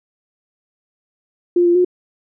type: tone with pitch steps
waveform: sine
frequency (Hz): 350.8 / 346.6 / 360.1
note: F4 / F4 / F#4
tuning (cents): +8 / -13 / -47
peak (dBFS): -10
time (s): 1.56-1.848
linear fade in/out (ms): 5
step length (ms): 96
effects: none